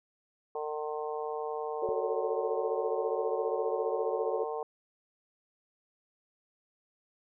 harmonic tone, 151.6 Hz, D#3, 45 cents flat, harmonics 3 / 4 / 5 / 6 / 7, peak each -35 / -42 / -39 / -43 / -43 dBFS, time 0.55-4.63 s, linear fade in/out 2 ms
sine chord, F# minor, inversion none, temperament equal with one note detuned, 370 / 440 / 557.6 Hz, F#4 / A4 / C#5, 0 / 0 / +10 cents, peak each -37 / -33 / -35 dBFS, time 1.82-4.44 s, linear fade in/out 5 ms
click, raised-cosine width 2 ms, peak -30 dBFS, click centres 1.889 s
effects none

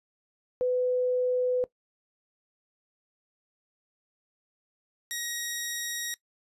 sine / 10% pulse tone pair in turn, 501 / 1891.5 Hz, B4 / A#6, +25 / +25 cents, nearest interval octave + major seventh, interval 2300 cents, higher second, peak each -23 dBFS, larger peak neither, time 0.61-1.64 / 5.11-6.14 s, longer neither, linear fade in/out 0 ms, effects noise-tail reverb RT60 0.1 s tail -19 dB re dry + resampled to 32000 Hz

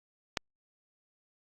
click, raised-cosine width 0.2 ms, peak -11 dBFS, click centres 0.372 s, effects Opus 48 kbps

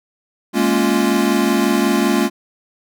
square chord, Bb minor seventh, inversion third, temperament equal, 207.7 / 233.1 / 277.2 / 349.2 Hz, Ab3 / Bb3 / Db4 / F4, 0 / 0 / 0 / 0 cents, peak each -20 dBFS, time 0.53-2.3 s, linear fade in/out 50 ms, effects none

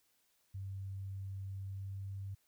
sine tone with pitch glide, 97 to 97.84 Hz, G2 to G2, -18 to -3 cents, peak -40 dBFS, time 0.54-2.35 s, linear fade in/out 10 ms, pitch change +15 cents, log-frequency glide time 1.65-2.1 s, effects white hiss -75 dBFS RMS until 2.47 s

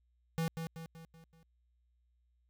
square tone with echo, 163.6 Hz, E3, 13 cents flat, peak -32 dBFS, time 0.38-0.48 s, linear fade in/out 0 ms, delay 190 ms, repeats 5, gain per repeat -6 dB, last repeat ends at 1.43 s, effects added 60 Hz sine -70 dBFS peak until 2.49 s

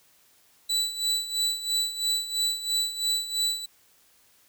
35% pulse tone with tremolo, 3963 Hz, B7, 5 cents sharp, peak -20 dBFS, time 0.69-3.66 s, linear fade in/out 10 ms, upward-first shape sine, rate 3 Hz, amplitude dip 75%, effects white hiss -61 dBFS RMS until 4.48 s

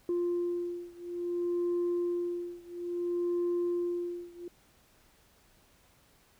sine beating tone pair, 349.2 / 349.79 Hz, F4 / F4, 0 / +3 cents, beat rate 0.59 Hz, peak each -31 / -32 dBFS, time 0.09-4.48 s, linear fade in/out 2 ms, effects tanh soft clip ceiling -25 dBFS + pink hiss -64 dBFS RMS until 6.39 s

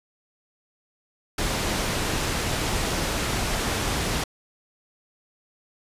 pink low-pass noise, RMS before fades -26 dBFS, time 1.38-4.24 s, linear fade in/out 5 ms, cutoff 9200 Hz, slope 12 dB/octave, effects resampled to 32000 Hz

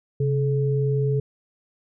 sine tone pair together, 135.06 / 428.8 Hz, C#3 / A4, -45 / -45 cents, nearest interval octave + minor sixth, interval 2000 cents, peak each -20 / -25 dBFS, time 0.2-1.2 s, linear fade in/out 5 ms, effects none

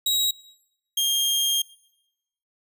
sawtooth tone pair in turn, 3828 / 3219 Hz, A#7 / G7, +45 / +45 cents, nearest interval minor third, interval 300 cents, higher first, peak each -17 dBFS, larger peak neither, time 0.06-0.31 / 0.97-1.62 s, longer second, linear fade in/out 5 ms, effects noise-tail reverb RT60 0.9 s tail -22 dB re dry

